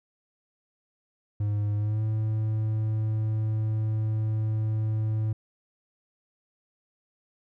triangle tone with pitch glide, 103.83 to 108.93 Hz, G#2 to A2, 0 to -17 cents, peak -22 dBFS, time 1.4-5.33 s, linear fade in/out 5 ms, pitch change +83 cents, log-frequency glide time 1.76-2.02 s, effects none

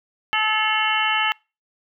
harmonic tone with a mistuned harmonic, 432.8 Hz, A4, 29 cents flat, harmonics 2 / 3 / 4 / 5 / 6 / 7, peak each -25 / -25 / -25 / -25 / -25 / -25 dBFS, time 0.33-1.32 s, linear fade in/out 0 ms, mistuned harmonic 6, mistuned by +89 cents, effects noise-tail reverb RT60 0.3 s tail -26 dB re dry

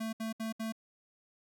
square tone bursts, 222.7 Hz, A3, 21 cents sharp, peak -35 dBFS, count 4, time 0-0.724 s, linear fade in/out 10 ms, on 130 ms, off 68 ms, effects none

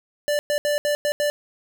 square tone bursts at uneven times, 587.3 Hz, D5, in tune, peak -20 dBFS, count 6, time 0.28-0.39 / 0.5-0.58 / 0.65-0.78 / 0.85-0.95 / 1.05-1.12 / 1.2-1.3 s, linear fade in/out 0 ms, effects 10-bit

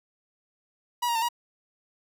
45% pulse tone with pitch steps, 967 / 941 / 904 / 955 Hz, B5 / A#5 / A5 / A#5, -37 / +16 / +47 / +42 cents, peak -24 dBFS, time 1.02-1.288 s, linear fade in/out 10 ms, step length 67 ms, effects none

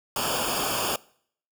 pink noise with comb filter, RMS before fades -27 dBFS, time 0.16-0.96 s, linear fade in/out 2 ms, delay 0.5 ms, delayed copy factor -0.95, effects noise-tail reverb RT60 0.6 s tail -23 dB re dry

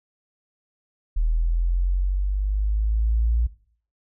sine linear sweep, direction up, 39 to 58.27 Hz, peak -18 dBFS, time 1.16-3.47 s, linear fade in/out 10 ms, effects noise-tail reverb RT60 0.5 s tail -17 dB re dry

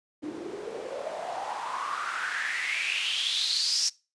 white noise with band-pass filter sweep, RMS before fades -31 dBFS, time 0.22-3.9 s, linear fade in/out 20 ms, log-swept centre 300 to 5600 Hz, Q 6.3, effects noise-tail reverb RT60 0.3 s tail -23 dB re dry + resampled to 22050 Hz

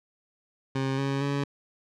20% pulse tone with pitch steps, 134.2 / 137.57 / 141.03 Hz, C3 / C#3 / C#3, +44 / -13 / +30 cents, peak -21 dBFS, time 0.75-1.44 s, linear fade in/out 5 ms, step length 230 ms, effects low-pass 5000 Hz 12 dB/octave

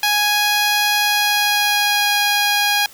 10% pulse tone with pitch glide, 830 to 821.4 Hz, G#5 to G#5, -1 to -19 cents, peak -6 dBFS, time 0.03-2.86 s, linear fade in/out 2 ms, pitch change -18 cents, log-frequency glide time 0.97-2.2 s, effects white hiss -43 dBFS RMS until 2.93 s

